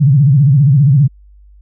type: tone with vibrato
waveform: sine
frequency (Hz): 139.3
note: C#3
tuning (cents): +9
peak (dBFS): -5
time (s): 0-1.08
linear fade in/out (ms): 20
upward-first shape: sine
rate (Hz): 15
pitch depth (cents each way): 180
effects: added 50 Hz sine -39 dBFS peak until 1.61 s